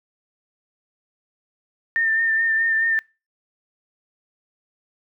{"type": "tone with vibrato", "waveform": "sine", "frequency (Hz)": 1804, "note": "A6", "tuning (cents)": 43, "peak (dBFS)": -17, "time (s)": [1.96, 2.99], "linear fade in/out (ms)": 0, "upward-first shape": "sine", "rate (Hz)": 4.7, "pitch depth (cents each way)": 27, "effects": ["noise-tail reverb RT60 0.3 s tail -26 dB re dry"]}